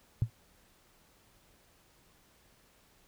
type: tone with exponential decay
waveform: sine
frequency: 114.2 Hz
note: A#2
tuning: 35 cents flat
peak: -20 dBFS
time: 0.22-0.3 s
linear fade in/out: 0 ms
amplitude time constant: 17 ms
effects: pink hiss -65 dBFS RMS until 3.07 s